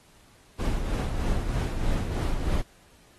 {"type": "noise with tremolo", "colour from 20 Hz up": "brown", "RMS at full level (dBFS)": -24, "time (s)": [0.59, 2.62], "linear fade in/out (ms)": 10, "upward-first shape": "triangle", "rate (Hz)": 3.2, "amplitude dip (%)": 55, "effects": ["pink hiss -58 dBFS RMS until 3.18 s", "AAC 32 kbps"]}